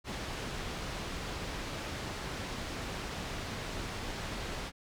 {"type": "low-pass noise", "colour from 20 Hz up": "pink", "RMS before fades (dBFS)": -39, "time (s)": [0.04, 4.72], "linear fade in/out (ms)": 50, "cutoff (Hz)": 5500, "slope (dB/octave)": 12, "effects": []}